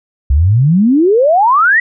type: exponential sweep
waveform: sine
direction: up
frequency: 63.8 to 1975.5 Hz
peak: -6 dBFS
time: 0.3-1.8 s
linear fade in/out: 5 ms
effects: none